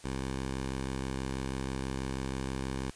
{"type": "tone", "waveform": "10% pulse", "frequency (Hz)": 66.2, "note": "C2", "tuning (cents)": 21, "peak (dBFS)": -25, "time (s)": [0.04, 2.91], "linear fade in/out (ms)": 5, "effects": ["white hiss -54 dBFS RMS until 2.95 s", "resampled to 22050 Hz"]}